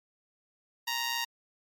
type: tone with amplitude modulation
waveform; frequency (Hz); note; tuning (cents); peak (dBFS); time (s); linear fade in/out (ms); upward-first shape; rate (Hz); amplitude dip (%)
10% pulse; 934; A#5; +3; -19; 0.87-1.25; 10; sine; 125; 50
effects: MP3 96 kbps